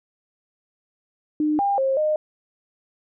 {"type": "tone with pitch steps", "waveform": "sine", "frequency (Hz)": [303.2, 801, 535, 613], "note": ["D#4", "G5", "C5", "D#5"], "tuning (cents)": [-45, 37, 38, -26], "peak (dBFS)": -18, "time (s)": [1.4, 2.16], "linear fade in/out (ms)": 2, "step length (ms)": 190, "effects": []}